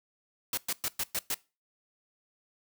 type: noise bursts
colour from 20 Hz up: white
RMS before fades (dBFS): -31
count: 6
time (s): 0.53-1.344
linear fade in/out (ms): 2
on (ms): 44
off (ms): 110
effects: noise-tail reverb RT60 0.3 s tail -22 dB re dry